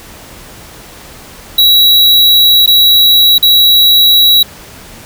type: tone with dropouts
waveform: square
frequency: 3887 Hz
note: B7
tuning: 28 cents flat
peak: -4 dBFS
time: 1.58-4.43 s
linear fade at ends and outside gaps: 5 ms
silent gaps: 2.662-2.675 / 3.382-3.426 s
effects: pink hiss -33 dBFS RMS until 5.05 s